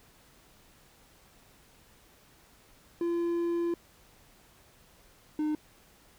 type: tone pair in turn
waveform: triangle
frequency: 341.8 / 304.5 Hz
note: F4 / D#4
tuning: -37 / -37 cents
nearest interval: major second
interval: 200 cents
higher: first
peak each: -25 / -25 dBFS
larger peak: neither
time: 3.01-3.74 / 5.39-5.55 s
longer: first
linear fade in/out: 2 ms
effects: pink hiss -60 dBFS RMS until 6.18 s